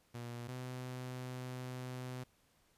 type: tone pair in turn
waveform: sawtooth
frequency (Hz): 119.7 / 126.82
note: A#2 / B2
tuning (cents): +46 / +46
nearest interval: minor second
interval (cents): 100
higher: second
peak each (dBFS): -39 / -38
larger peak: second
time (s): 0.14-0.48 / 0.48-2.24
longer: second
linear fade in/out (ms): 10
effects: pink hiss -72 dBFS RMS until 2.77 s + resampled to 32000 Hz